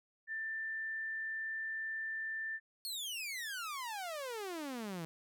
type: tone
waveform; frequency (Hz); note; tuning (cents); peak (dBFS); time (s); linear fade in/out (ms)
sine; 1779; A6; +19; -37; 0.27-2.6; 50
type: exponential sweep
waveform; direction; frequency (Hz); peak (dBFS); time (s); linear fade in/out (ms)
sawtooth; down; 4435 to 157.7; -36; 2.85-5.05; 0
effects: none